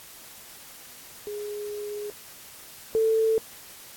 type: tone pair in turn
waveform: sine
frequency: 415.3 / 444.2 Hz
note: G#4 / A4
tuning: 0 / +16 cents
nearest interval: minor second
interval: 116 cents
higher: second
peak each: -31 / -19 dBFS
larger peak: second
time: 1.27-2.1 / 2.95-3.38 s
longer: first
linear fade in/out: 0 ms
effects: white hiss -46 dBFS RMS until 3.96 s + AAC 64 kbps